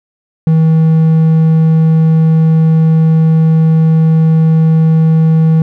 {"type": "tone", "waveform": "triangle", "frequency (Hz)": 160.3, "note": "E3", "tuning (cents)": -48, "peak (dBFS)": -3, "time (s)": [0.47, 5.62], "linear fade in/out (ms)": 2, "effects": []}